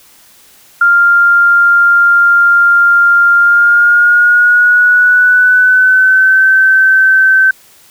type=tone with pitch glide; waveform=sine; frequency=1396.9 to 1541 Hz; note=F6 to G6; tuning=0 to -30 cents; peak=-4 dBFS; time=0.81-7.51 s; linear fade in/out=5 ms; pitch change=+170 cents; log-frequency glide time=3.37-6.45 s; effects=white hiss -43 dBFS RMS until 7.9 s